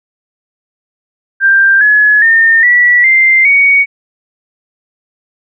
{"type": "tone with pitch steps", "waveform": "sine", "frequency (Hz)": [1583, 1696.6, 1818.4, 1948.9, 2089, 2239], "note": ["G6", "G#6", "A#6", "B6", "C7", "C#7"], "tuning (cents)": [17, 36, -43, -23, -3, 17], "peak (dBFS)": -4, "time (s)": [1.4, 3.86], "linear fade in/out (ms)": 50, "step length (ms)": 410, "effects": []}